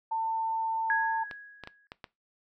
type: tone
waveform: sine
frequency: 896 Hz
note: A5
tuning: 31 cents sharp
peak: -27 dBFS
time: 0.11-1.24 s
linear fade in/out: 10 ms
type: tone with exponential decay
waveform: sine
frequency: 1661.2 Hz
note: G#6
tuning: in tune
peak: -23 dBFS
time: 0.9-1.87 s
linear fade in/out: 1 ms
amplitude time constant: 210 ms
type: clicks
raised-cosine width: 0.3 ms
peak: -24 dBFS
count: 5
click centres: 1.312 / 1.637 / 1.674 / 1.919 / 2.042 s
effects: noise-tail reverb RT60 0.2 s tail -20 dB re dry